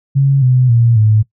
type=tone with pitch steps; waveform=sine; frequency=137.7 / 127 / 117.14 / 108.04 Hz; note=C#3 / B2 / A#2 / A2; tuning=-11 / +49 / +9 / -31 cents; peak=-7 dBFS; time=0.15-1.23 s; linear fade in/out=20 ms; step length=270 ms; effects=noise-tail reverb RT60 0.1 s tail -18 dB re dry